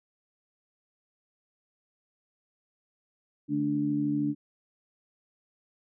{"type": "harmonic tone", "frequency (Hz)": 73, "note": "D2", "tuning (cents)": -10, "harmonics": [2, 3, 4], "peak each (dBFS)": [-34, -34, -26], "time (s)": [3.48, 4.35], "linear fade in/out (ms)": 50, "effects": []}